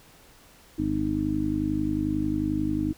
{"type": "harmonic tone", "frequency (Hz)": 51.2, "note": "G#1", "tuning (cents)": -24, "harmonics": [1, 2, 3, 4, 5, 6], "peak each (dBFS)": [-35, -34, -36, -36, -30, -26], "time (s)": [0.78, 2.93], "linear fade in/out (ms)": 10, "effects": ["pink hiss -54 dBFS RMS until 2.97 s"]}